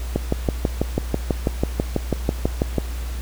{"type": "click train", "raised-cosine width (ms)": 2, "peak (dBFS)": -5, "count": 17, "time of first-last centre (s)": [0.16, 2.783], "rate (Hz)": 6.1, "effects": ["added 60 Hz sine -25 dBFS peak until 3.21 s", "pink hiss -39 dBFS RMS until 3.21 s"]}